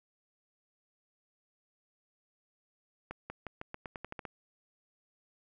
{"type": "accelerating click train", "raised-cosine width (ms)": 0.5, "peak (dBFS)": -25, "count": 11, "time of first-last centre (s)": [3.11, 4.252], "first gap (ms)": 190, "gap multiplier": 0.88, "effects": []}